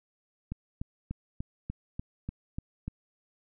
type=click train; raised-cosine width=5 ms; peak=-22 dBFS; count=9; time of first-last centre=0.52-2.88 s; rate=3.39 Hz; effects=none